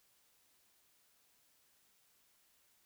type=silence; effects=white hiss -72 dBFS RMS until 2.85 s